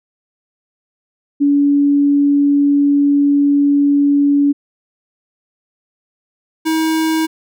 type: tone pair in turn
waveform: sine / square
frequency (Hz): 285.1 / 319.3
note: C#4 / D#4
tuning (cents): +49 / +45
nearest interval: major second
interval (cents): 196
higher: second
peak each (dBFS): -9 / -14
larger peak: first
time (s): 1.4-4.53 / 6.65-7.27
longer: first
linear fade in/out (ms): 20
effects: none